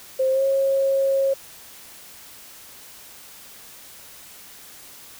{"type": "tone with pitch glide", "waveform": "sine", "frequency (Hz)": [525, 543.2], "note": ["C5", "C#5"], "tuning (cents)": [6, -35], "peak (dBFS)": -17, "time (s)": [0.19, 1.34], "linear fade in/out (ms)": 10, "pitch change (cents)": 59, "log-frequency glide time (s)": [0.31, 0.43], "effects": ["white hiss -44 dBFS RMS until 5.19 s"]}